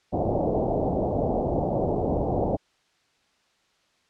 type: low-pass noise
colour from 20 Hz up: white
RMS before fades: -25 dBFS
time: 0.12-2.57 s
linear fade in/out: 20 ms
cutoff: 750 Hz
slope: 48 dB/octave
effects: white hiss -66 dBFS RMS until 4.09 s + low-pass 5000 Hz 12 dB/octave